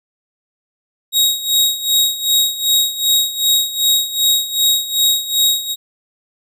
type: tone with tremolo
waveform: sawtooth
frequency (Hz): 3786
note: A#7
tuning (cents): +26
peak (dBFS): -7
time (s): 1.12-5.76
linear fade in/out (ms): 50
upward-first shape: sine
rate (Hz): 2.6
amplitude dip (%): 80
effects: none